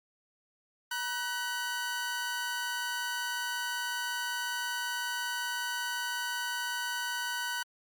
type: tone pair together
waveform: sawtooth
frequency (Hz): 958.2 / 1500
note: A#5 / F#6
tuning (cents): +47 / +23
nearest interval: minor sixth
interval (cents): 776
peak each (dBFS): -34 / -30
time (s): 0.91-7.63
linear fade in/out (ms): 5
effects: Opus 48 kbps

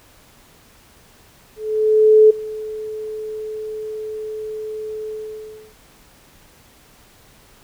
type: tone with ADSR envelope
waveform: sine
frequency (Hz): 431.9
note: A4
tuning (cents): -32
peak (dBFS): -5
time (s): 1.56-5.75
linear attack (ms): 740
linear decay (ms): 11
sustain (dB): -20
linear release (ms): 660
effects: pink hiss -50 dBFS RMS until 7.63 s

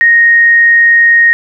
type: tone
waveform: sine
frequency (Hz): 1864.7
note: A#6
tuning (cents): 0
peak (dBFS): -3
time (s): 0.01-1.33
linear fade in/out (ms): 0
effects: none

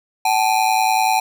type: ring-modulated tone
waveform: square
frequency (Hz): 814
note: G#5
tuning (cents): -35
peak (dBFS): -12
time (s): 0.25-1.2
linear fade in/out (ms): 5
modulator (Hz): 55.1
effects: none

